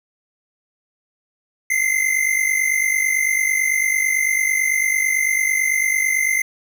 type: tone pair together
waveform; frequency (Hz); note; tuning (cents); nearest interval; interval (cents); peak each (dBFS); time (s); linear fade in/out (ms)
square; 2049 / 2098; C7 / C7; -37 / +4; unison; 41; -20; 1.7-6.42; 5
effects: none